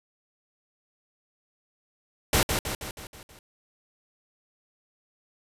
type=noise with echo; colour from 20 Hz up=pink; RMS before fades=-21 dBFS; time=2.33-2.43 s; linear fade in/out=2 ms; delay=160 ms; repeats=6; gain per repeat=-5 dB; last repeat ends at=3.39 s; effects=resampled to 32000 Hz